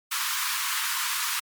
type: high-pass noise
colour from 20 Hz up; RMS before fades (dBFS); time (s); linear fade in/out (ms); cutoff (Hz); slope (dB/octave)
pink; -28; 0.11-1.4; 10; 950; 96
effects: MP3 96 kbps